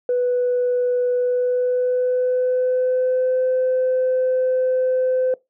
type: tone with pitch glide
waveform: sine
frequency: 493.9 to 512.5 Hz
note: B4 to C5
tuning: 0 to -36 cents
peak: -15 dBFS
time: 0.09-5.34 s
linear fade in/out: 2 ms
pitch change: +64 cents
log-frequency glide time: 1.13-3.44 s
effects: noise-tail reverb RT60 0.2 s tail -22 dB re dry + tanh soft clip ceiling -13 dBFS